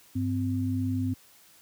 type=tone pair together; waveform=sine; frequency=100 / 257.6 Hz; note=G2 / C4; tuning=+35 / -27 cents; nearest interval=octave + major third; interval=1638 cents; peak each=-28 dBFS; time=0.15-1.14 s; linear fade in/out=10 ms; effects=white hiss -57 dBFS RMS until 1.61 s + high-pass 60 Hz 12 dB/octave